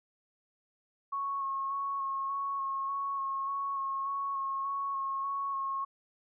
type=tone with vibrato; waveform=sine; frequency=1097 Hz; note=C#6; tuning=18 cents flat; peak=-31 dBFS; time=1.12-5.85 s; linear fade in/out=10 ms; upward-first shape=square; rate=1.7 Hz; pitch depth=16 cents each way; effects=none